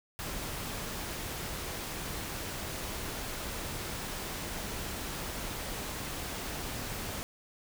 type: noise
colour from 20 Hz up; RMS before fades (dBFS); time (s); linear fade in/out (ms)
pink; -38; 0.19-7.23; 0
effects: none